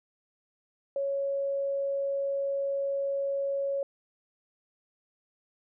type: tone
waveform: sine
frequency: 554.4 Hz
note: C#5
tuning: in tune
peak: -27 dBFS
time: 0.96-3.83 s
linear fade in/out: 2 ms
effects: none